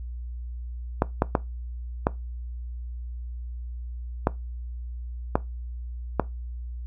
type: clicks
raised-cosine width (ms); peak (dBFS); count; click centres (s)
1; -5; 7; 1.021 / 1.221 / 1.352 / 2.069 / 4.271 / 5.355 / 6.197
effects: noise-tail reverb RT60 0.2 s tail -19 dB re dry + added 60 Hz sine -32 dBFS peak until 6.86 s